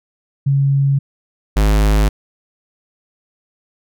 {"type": "tone pair in turn", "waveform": ["sine", "square"], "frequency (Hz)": [138.59, 52.06], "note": ["C#3", "G#1"], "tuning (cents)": [0, 5], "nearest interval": "octave + perfect fourth", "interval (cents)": 1695, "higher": "first", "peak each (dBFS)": -11, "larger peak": "neither", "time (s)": [[0.46, 0.99], [1.56, 2.09]], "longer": "neither", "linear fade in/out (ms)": 10, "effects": []}